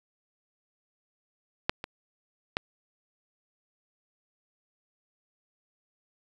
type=clicks; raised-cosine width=0.3 ms; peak=-7 / -19 / -10 dBFS; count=3; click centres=1.695 / 1.841 / 2.569 s; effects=8-bit